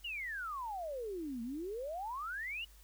sine exponential two-way sweep, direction down then up, 2960 to 224 to 2960 Hz, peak -38 dBFS, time 0.04-2.65 s, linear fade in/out 10 ms, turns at 1.42 s, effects added 50 Hz sine -57 dBFS peak until 2.83 s + white hiss -64 dBFS RMS until 2.83 s

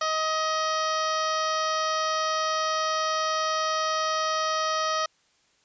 harmonic tone, 630 Hz, D#5, 21 cents sharp, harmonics 1 / 2 / 3 / 4 / 5 / 6 / 7 / 8 / 9 / 10, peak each -30 / -26 / -35 / -42 / -37 / -41 / -39 / -38 / -37 / -50 dBFS, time 0.01-5.06 s, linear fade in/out 5 ms, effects white hiss -65 dBFS RMS until 5.64 s + resampled to 16000 Hz

